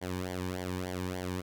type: tone with flanger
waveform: sawtooth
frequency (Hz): 91.4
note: F#2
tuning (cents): -21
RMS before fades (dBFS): -36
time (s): 0.01-1.42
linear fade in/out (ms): 20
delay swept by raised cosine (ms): 0.76 to 1.54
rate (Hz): 3.4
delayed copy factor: -0.85
effects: none